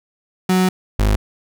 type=tone pair in turn; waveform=35% pulse; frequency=185 / 51.91 Hz; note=F#3 / G#1; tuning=0 / 0 cents; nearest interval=octave + minor seventh; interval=2200 cents; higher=first; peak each=-11 dBFS; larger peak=neither; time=0.49-0.69 / 0.99-1.16 s; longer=first; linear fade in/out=5 ms; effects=none